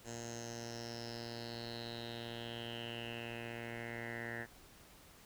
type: tone with low-pass filter sweep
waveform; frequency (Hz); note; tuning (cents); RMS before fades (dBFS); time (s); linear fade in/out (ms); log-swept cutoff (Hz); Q
10% pulse; 117; A#2; +7; -45; 0.04-4.47; 50; 7100 to 1800; 7
effects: pink hiss -60 dBFS RMS until 5.25 s